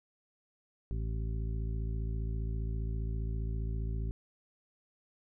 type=harmonic tone; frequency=55 Hz; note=A1; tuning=in tune; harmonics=1 / 2 / 3 / 4 / 5 / 7; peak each=-33 / -38 / -45 / -50 / -52 / -51 dBFS; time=0.91-4.11 s; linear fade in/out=0 ms; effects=none